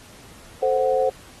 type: chord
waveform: sine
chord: F# diminished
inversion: first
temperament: equal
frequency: 440 / 523.3 / 740 Hz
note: A4 / C5 / F#5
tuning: 0 / 0 / 0 cents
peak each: -24 / -19 / -24 dBFS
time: 0.62-1.1 s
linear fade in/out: 10 ms
effects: pink hiss -47 dBFS RMS until 1.4 s + AAC 32 kbps